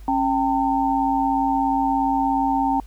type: tone cluster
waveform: sine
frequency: 273.3 / 786 / 903 Hz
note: C#4 / G5 / A5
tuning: -24 / +4 / +45 cents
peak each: -22 dBFS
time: 0.08-2.8 s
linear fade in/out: 2 ms
effects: added 50 Hz sine -37 dBFS peak until 2.86 s + pink hiss -55 dBFS RMS until 2.86 s